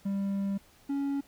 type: tone pair in turn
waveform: triangle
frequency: 197.5 / 279.3 Hz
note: G3 / C#4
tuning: +13 / +13 cents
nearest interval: tritone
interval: 600 cents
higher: second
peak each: -26 dBFS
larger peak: neither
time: 0.05-0.58 / 0.89-1.21 s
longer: first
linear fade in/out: 10 ms
effects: pink hiss -60 dBFS RMS until 1.27 s